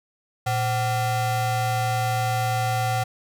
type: ring-modulated tone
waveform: square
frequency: 319.7 Hz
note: D#4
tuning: 47 cents sharp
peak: -19 dBFS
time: 0.46-3.04 s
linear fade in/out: 10 ms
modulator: 436 Hz
effects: none